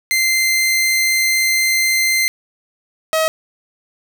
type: tone pair in turn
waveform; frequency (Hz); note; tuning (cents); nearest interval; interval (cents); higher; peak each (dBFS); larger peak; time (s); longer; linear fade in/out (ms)
sawtooth; 2081 / 636.8; C7 / D#5; -10 / +40; octave + major sixth; 2050; first; -10; neither; 0.11-2.28 / 3.13-3.28; first; 0
effects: none